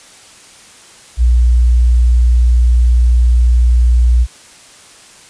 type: tone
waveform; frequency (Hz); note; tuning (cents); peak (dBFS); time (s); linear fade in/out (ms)
sine; 60; B1; -49; -6; 1.17-4.27; 50
effects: white hiss -40 dBFS RMS until 5.29 s + resampled to 22050 Hz